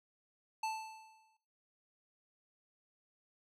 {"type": "tone with exponential decay", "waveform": "square", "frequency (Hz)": 880, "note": "A5", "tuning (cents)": 0, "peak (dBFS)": -34, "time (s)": [0.63, 1.37], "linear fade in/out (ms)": 5, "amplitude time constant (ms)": 160, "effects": ["noise-tail reverb RT60 0.7 s tail -23 dB re dry", "low-pass 9000 Hz 12 dB/octave"]}